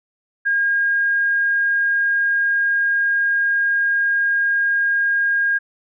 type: tone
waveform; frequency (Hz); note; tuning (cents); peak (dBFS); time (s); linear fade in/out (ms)
sine; 1622; G#6; -41; -15; 0.45-5.59; 20
effects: none